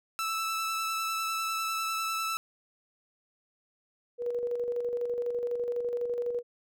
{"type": "tone with vibrato", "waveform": "sawtooth", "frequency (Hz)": 1318.5, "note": "E6", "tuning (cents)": 0, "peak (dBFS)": -26, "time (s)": [0.19, 2.37], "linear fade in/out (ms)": 0, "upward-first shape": "sine", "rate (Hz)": 10, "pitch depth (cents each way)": 12}
{"type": "tone with tremolo", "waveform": "sine", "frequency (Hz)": 482.1, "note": "B4", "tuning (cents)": -42, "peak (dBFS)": -27, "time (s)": [4.18, 6.43], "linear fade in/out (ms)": 50, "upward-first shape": "square", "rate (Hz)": 12, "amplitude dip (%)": 40}
{"effects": []}